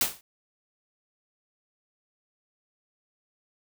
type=noise with exponential decay; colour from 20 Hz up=white; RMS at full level=-20 dBFS; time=0.01-0.21 s; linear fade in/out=2 ms; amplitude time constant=43 ms; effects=none